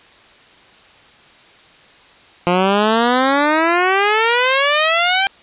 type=exponential sweep; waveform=10% pulse; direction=up; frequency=174.1 to 793 Hz; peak=-4 dBFS; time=2.47-5.27 s; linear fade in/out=0 ms; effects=white hiss -46 dBFS RMS until 5.42 s + resampled to 8000 Hz